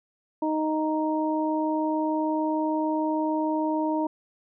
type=harmonic tone; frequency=311.1 Hz; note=D#4; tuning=in tune; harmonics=1 / 2 / 3; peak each=-25 / -30 / -29 dBFS; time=0.42-4.07 s; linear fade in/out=5 ms; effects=none